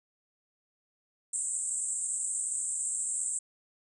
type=band-pass noise; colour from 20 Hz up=pink; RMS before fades=-33 dBFS; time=1.33-3.39 s; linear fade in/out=5 ms; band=7600 to 8700 Hz; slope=96 dB/octave; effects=none